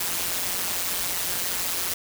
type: noise with amplitude modulation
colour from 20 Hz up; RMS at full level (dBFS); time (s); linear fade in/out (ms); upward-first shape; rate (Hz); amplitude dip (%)
white; -24; 0-1.94; 5; sine; 178; 75
effects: none